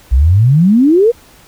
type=exponential sweep; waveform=sine; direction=up; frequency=58.3 to 493.9 Hz; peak=-5 dBFS; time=0.11-1.12 s; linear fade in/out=20 ms; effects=pink hiss -43 dBFS RMS until 1.47 s